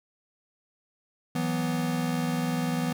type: chord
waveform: square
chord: E suspended second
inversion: none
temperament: equal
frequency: 164.81 / 185 / 246.9 Hz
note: E3 / F#3 / B3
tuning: 0 / 0 / 0 cents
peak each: -30 / -35 / -30 dBFS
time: 1.35-2.93 s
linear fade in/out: 5 ms
effects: none